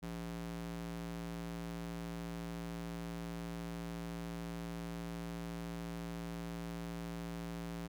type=tone with high-pass filter; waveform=square; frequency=57.1 Hz; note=A#1; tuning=35 cents flat; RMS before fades=-43 dBFS; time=0.02-7.88 s; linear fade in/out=20 ms; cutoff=130 Hz; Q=1.5; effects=none